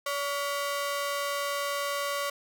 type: ring-modulated tone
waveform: sawtooth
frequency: 850 Hz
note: G#5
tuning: 40 cents sharp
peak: -22 dBFS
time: 0.06-2.3 s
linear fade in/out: 5 ms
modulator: 280 Hz
effects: none